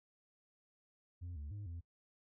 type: tone with pitch steps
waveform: sine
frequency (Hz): 87.8 / 73.3 / 102.7 / 84.8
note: F2 / D2 / G#2 / E2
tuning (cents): +10 / -3 / -19 / +50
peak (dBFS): -40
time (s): 1.21-1.81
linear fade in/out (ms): 20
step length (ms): 150
effects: noise-tail reverb RT60 0.1 s tail -23 dB re dry + tanh soft clip ceiling -42 dBFS